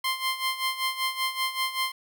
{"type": "tone with tremolo", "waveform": "15% pulse", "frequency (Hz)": 1050, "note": "C6", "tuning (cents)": 6, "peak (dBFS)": -17, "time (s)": [0.04, 1.92], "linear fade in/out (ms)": 5, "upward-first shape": "sine", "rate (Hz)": 5.2, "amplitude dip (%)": 75, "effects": []}